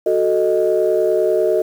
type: chord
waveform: sine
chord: D# diminished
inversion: first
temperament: equal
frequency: 370 / 440 / 622.3 Hz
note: F#4 / A4 / D#5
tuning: 0 / 0 / 0 cents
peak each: -17 dBFS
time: 0.06-1.62 s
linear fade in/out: 5 ms
effects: tanh soft clip ceiling -5 dBFS + 7-bit